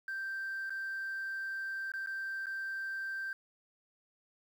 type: tone with dropouts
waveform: sine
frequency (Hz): 1568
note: G6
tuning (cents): 0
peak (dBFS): -34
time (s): 0.08-3.33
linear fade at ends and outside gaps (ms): 2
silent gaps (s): 0.696-0.704 / 1.919-1.937 / 2.062-2.071 / 2.459-2.467
effects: tanh soft clip ceiling -33 dBFS + 10-bit